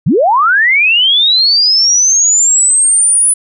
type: linear sweep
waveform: sine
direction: up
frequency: 108.9 to 10010 Hz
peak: -6 dBFS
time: 0.06-3.34 s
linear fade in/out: 10 ms
effects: none